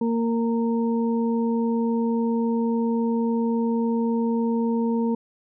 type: harmonic tone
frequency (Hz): 230.9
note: A#3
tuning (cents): -16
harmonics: 1 / 2 / 4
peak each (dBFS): -21 / -27 / -33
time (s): 0.01-5.15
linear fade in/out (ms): 5
effects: none